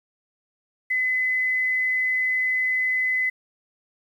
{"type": "tone", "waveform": "sine", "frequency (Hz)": 2022, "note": "B6", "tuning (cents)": 40, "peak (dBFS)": -20, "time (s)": [0.9, 3.3], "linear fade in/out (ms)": 10, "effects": ["9-bit"]}